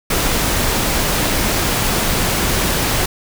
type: noise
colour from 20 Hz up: pink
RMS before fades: -17 dBFS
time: 0.1-3.06 s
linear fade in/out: 5 ms
effects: none